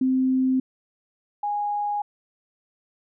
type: tone pair in turn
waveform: sine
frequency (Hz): 260 / 825.4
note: C4 / G#5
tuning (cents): -11 / -11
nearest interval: octave + minor sixth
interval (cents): 2000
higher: second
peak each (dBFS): -18 / -23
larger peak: first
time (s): 0.01-0.6 / 1.43-2.02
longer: neither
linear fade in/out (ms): 5
effects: none